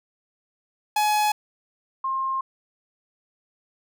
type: tone pair in turn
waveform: 45% pulse / sine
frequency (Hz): 844 / 1063.4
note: G#5 / C6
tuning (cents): +28 / +28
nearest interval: major third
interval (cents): 400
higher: second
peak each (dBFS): -19 / -23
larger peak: first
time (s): 0.96-1.32 / 2.04-2.41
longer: second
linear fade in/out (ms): 5
effects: none